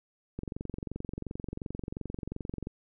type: click train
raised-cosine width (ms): 3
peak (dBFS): -23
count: 53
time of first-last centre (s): 0.39-2.671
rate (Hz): 22.8
effects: none